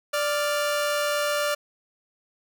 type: tone pair together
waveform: sawtooth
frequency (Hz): 587.3 / 1398.3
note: D5 / F6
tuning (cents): 0 / +2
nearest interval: octave + minor third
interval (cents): 1502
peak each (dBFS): -20 / -26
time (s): 0.13-1.55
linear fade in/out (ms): 10
effects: none